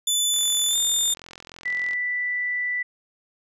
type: tone with pitch glide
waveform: 20% pulse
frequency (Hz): 3500 to 3600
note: A7 to A7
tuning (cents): -10 to +39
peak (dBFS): -14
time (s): 0.07-1.14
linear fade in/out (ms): 5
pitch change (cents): +49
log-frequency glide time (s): 0.69-0.76
type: click train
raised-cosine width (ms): 0.2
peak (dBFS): -23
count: 70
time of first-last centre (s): 0.34-1.934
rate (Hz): 43.3
type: tone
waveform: sine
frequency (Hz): 1975.5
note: B6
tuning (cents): 0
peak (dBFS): -23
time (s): 1.65-2.83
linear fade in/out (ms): 10
effects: none